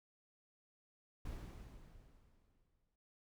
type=noise with exponential decay; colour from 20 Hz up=brown; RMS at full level=-44 dBFS; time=1.25-2.96 s; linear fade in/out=5 ms; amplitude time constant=370 ms; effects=noise-tail reverb RT60 0.3 s tail -22 dB re dry